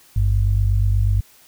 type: tone pair together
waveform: sine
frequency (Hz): 50.66 / 99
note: G#1 / G2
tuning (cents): -42 / +18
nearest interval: octave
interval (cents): 1160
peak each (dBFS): -17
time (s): 0.16-1.21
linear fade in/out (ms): 5
effects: white hiss -51 dBFS RMS until 1.47 s